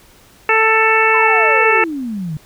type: harmonic tone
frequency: 442.6 Hz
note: A4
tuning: 10 cents sharp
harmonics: 1 / 2 / 3 / 4 / 5 / 6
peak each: -17 / -17 / -17 / -17 / -17 / -17 dBFS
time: 0.49-1.84 s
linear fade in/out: 2 ms
type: exponential sweep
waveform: sine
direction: down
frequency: 1050 to 146.83 Hz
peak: -20 dBFS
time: 1.14-2.37 s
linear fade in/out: 2 ms
effects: pink hiss -47 dBFS RMS until 2.45 s